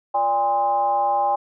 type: tone with frequency modulation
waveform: sine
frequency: 811 Hz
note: G#5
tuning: 41 cents flat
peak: -17 dBFS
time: 0.14-1.36 s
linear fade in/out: 10 ms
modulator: 229 Hz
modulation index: 0.72
effects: none